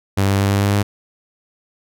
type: tone with pitch steps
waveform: sawtooth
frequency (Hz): 98 / 98.68 / 99.37 / 100.06 / 100.76 / 101.46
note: G2 / G2 / G2 / G2 / G2 / G#2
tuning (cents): 0 / +12 / +24 / +36 / +48 / -40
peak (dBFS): -10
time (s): 0.17-0.83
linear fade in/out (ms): 10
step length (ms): 110
effects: none